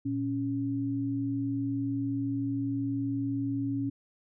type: tone pair together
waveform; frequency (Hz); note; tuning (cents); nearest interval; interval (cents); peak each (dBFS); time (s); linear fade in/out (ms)
sine; 116.55 / 277.2; A#2 / C#4; 0 / 0; octave + minor third; 1500; -34 / -29; 0.05-3.9; 10
effects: none